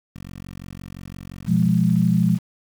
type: click train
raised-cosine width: 5 ms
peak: -23 dBFS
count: 71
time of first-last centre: 0.16-1.688 s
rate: 45.8 Hz
type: chord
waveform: sine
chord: F diminished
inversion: second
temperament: equal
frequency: 123.47 / 174.61 / 207.7 Hz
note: Cb3 / F3 / Ab3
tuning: 0 / 0 / 0 cents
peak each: -21 / -17 / -20 dBFS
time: 1.46-2.39 s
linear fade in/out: 50 ms
effects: high-pass 80 Hz 12 dB/octave + 7-bit